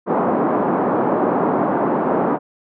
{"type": "band-pass noise", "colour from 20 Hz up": "pink", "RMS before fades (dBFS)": -18, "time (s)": [0.06, 2.39], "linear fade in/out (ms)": 50, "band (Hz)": [200, 1100], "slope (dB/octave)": 24, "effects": []}